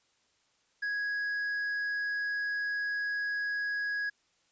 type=tone with tanh clipping; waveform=sine; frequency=1661.2 Hz; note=G#6; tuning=in tune; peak=-31 dBFS; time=0.82-4.1 s; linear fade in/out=10 ms; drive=4 dB; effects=white hiss -71 dBFS RMS until 4.51 s + resampled to 16000 Hz